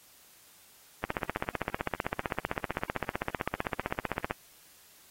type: click train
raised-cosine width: 0.5 ms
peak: -14 dBFS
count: 52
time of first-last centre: 1.04-4.309 s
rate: 15.6 Hz
effects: white hiss -58 dBFS RMS until 5.1 s + AAC 48 kbps